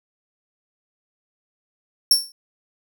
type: tone with exponential decay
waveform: sawtooth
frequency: 5450 Hz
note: F8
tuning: 43 cents flat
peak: -6 dBFS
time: 2.11-2.32 s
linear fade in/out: 2 ms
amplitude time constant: 45 ms
effects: none